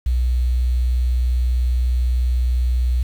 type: tone with quantisation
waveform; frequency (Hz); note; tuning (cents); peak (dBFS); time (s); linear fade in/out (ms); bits
sine; 61.6; B1; -4; -15; 0.06-3.03; 5; 7
effects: none